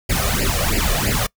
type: noise with flanger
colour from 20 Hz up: pink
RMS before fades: -19 dBFS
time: 0.09-1.27 s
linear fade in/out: 10 ms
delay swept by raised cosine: 0.41 to 1.71 ms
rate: 3 Hz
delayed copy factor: +0.9
effects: noise-tail reverb RT60 0.1 s tail -24 dB re dry